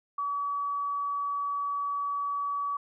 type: tone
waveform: sine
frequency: 1140 Hz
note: C#6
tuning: 48 cents sharp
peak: -28 dBFS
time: 0.18-2.77 s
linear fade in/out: 5 ms
effects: none